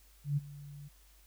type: tone with ADSR envelope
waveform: sine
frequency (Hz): 144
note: D3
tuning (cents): -34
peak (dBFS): -26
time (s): 0.24-0.89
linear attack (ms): 130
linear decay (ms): 24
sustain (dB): -19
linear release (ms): 19
effects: added 50 Hz sine -60 dBFS peak until 1.26 s + white hiss -65 dBFS RMS until 1.26 s